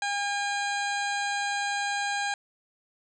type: harmonic tone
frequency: 809 Hz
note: G#5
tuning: 46 cents flat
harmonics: 1 / 2 / 3 / 4 / 5 / 6 / 8 / 9 / 10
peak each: -30 / -31 / -37 / -41 / -38 / -46 / -43 / -44 / -45 dBFS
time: 0.02-2.34 s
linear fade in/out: 2 ms
effects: none